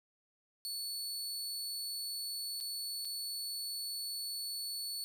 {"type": "tone with dropouts", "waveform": "sawtooth", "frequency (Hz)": 4435, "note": "C#8", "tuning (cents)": 0, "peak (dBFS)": -35, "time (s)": [0.65, 5.04], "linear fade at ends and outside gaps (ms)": 0, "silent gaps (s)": [[2.603, 2.609], [3.049, 3.053]], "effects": []}